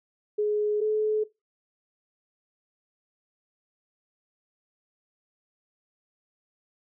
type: tone pair in turn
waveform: sine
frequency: 420 / 429.1 Hz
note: G#4 / A4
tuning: +19 / -43 cents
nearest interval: unison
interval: 38 cents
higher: second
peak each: -22 dBFS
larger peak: neither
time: 0.38-0.81 / 0.81-1.24 s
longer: neither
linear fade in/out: 10 ms
effects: noise-tail reverb RT60 0.2 s tail -18 dB re dry